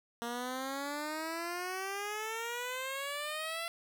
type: exponential sweep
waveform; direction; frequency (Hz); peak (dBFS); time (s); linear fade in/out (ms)
10% pulse; up; 233.1 to 681; -28; 0.22-3.68; 0
effects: none